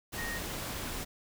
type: tone in noise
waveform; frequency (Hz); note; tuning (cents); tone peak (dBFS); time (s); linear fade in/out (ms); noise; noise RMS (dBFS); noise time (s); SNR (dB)
sine; 1864.7; A#6; 0; -37; 0.17-0.39; 20; pink; -38; 0.12-1.05; -2
effects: none